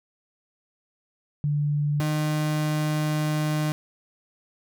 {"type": "tone pair in turn", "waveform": ["sine", "35% pulse"], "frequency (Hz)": [146.83, 152.66], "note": ["D3", "D#3"], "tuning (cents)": [0, -33], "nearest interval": "minor second", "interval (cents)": 67, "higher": "second", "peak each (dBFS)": -21, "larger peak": "neither", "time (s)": [[1.44, 2], [2, 3.72]], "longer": "second", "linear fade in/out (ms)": 0, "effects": []}